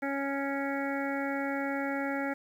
harmonic tone, 277.2 Hz, C#4, in tune, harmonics 1 / 2 / 3 / 5 / 6 / 7 / 8, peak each -33 / -36 / -38 / -40 / -41 / -41 / -42 dBFS, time 0.02-2.34 s, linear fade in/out 10 ms, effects 10-bit

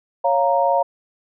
sine chord, Bb minor, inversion first, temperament equal, 554.4 / 698.5 / 932.3 Hz, Db5 / F5 / Bb5, 0 / 0 / 0 cents, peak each -19 dBFS, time 0.24-0.83 s, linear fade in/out 10 ms, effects none

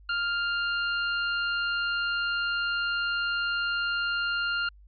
sawtooth tone, 1400 Hz, F6, 4 cents sharp, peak -22 dBFS, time 0.09-4.69 s, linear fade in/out 5 ms, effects added 50 Hz sine -50 dBFS peak until 4.87 s + resampled to 11025 Hz

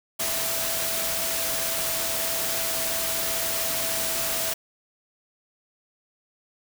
sine tone in noise, 659.3 Hz, E5, in tune, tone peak -35 dBFS, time 0.19-4.54 s, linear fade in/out 10 ms, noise white, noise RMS -27 dBFS, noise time 0.19-4.54 s, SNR -11 dB, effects none

